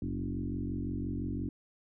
sine tone with frequency modulation, 177 Hz, F3, 23 cents sharp, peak -32 dBFS, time 0.02-1.49 s, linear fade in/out 2 ms, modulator 45.8 Hz, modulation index 3.1, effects none

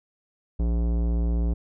sine tone with tanh clipping, 57.8 Hz, A#1, 14 cents flat, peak -23 dBFS, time 0.59-1.54 s, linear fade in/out 10 ms, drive 17 dB, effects none

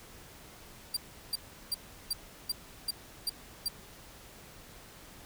sawtooth tone bursts, 4725 Hz, D8, 10 cents sharp, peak -26 dBFS, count 8, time 0.94-3.684 s, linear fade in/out 5 ms, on 28 ms, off 360 ms, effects pink hiss -52 dBFS RMS until 5.25 s

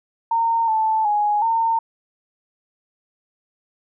sine tone with pitch steps, 917 / 878 / 833 / 910 Hz, A#5 / A5 / G#5 / A#5, -29 / -4 / +5 / -42 cents, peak -16 dBFS, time 0.31-1.79 s, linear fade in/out 5 ms, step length 370 ms, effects none

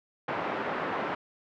white band-pass noise, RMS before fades -32 dBFS, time 0.28-1.15 s, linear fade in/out 5 ms, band 210 to 1200 Hz, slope 12 dB/octave, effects low-pass 3000 Hz 12 dB/octave

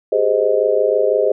sine chord, Ab major seventh, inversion third, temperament just, 389.3 / 415.3 / 519.1 / 623 Hz, G4 / Ab4 / C5 / Eb5, -12 / 0 / -14 / +2 cents, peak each -22 / -17 / -17 / -18 dBFS, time 0.12-1.32 s, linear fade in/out 5 ms, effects none

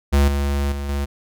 square tone with level steps, 70.5 Hz, C#2, 30 cents sharp, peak -13 / -19 / -25 / -21 dBFS, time 0.12-1.06 s, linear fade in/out 20 ms, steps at 0.28 / 0.72 / 0.89 s, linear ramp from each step 2 ms, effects none

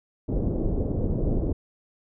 pink low-pass noise, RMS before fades -25 dBFS, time 0.28-1.53 s, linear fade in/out 10 ms, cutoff 490 Hz, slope 24 dB/octave, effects none

